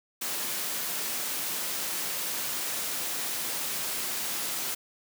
white high-pass noise, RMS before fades -32 dBFS, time 0.21-4.75 s, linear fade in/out 10 ms, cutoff 150 Hz, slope 12 dB/octave, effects none

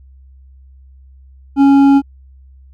sine tone with hard clipping, 277.2 Hz, C#4, in tune, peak -7 dBFS, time 1.56-2.02 s, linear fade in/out 50 ms, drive 7 dB, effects added 66 Hz sine -39 dBFS peak until 2.73 s

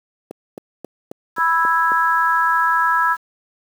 click train, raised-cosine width 2 ms, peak -14 dBFS, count 7, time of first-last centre 0.31-1.919 s, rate 3.73 Hz
sine chord, E major, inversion second, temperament equal with one note detuned, 987.8 / 1318.5 / 1652.6 Hz, B5 / E6 / G#6, 0 / 0 / -9 cents, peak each -18 / -18 / -19 dBFS, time 1.36-3.17 s, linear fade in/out 50 ms
effects high-pass 300 Hz 12 dB/octave + 7-bit

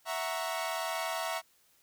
sawtooth chord, F# dominant seventh, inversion third, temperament equal, 659.3 / 740 / 932.3 / 1108.7 Hz, E5 / F#5 / A#5 / C#6, 0 / 0 / 0 / 0 cents, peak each -32 / -36 / -35 / -36 dBFS, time 0.05-1.42 s, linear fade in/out 50 ms, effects white hiss -67 dBFS RMS until 1.82 s

